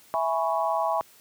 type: chord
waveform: sine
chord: C# minor seventh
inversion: first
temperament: equal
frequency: 659.3 / 830.6 / 987.8 / 1108.7 Hz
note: E5 / G#5 / B5 / C#6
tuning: 0 / 0 / 0 / 0 cents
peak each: -27 / -28 / -29 / -30 dBFS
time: 0.14-1.01 s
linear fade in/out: 0 ms
effects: white hiss -55 dBFS RMS until 1.2 s + high-pass 80 Hz 12 dB/octave